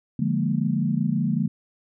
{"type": "chord", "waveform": "sine", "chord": "Bb dominant seventh", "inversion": "first", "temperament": "equal", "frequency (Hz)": [146.83, 174.61, 207.7, 233.1], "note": ["D3", "F3", "Ab3", "Bb3"], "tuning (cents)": [0, 0, 0, 0], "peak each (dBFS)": -26, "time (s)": [0.19, 1.48], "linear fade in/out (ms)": 5, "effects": []}